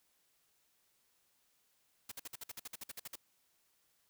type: noise bursts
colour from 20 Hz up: white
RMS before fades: -45 dBFS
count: 14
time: 2.09-3.157 s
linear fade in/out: 5 ms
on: 27 ms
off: 53 ms
effects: white hiss -75 dBFS RMS until 4.09 s